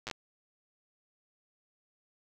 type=slowing click train; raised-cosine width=0.2 ms; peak=-20 dBFS; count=5; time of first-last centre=0.07-0.112 s; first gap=8 ms; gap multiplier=1.19; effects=none